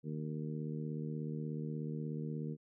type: harmonic tone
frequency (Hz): 76.6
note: D#2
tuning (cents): -27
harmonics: 2 / 3 / 4 / 5 / 6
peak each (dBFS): -39 / -43 / -48 / -50 / -49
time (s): 0.03-2.57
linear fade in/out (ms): 50
effects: none